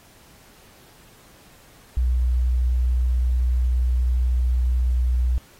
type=tone; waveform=sine; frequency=61.74 Hz; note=B1; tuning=in tune; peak=-17 dBFS; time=1.97-5.38 s; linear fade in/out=0 ms; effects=pink hiss -52 dBFS RMS until 5.59 s + AAC 48 kbps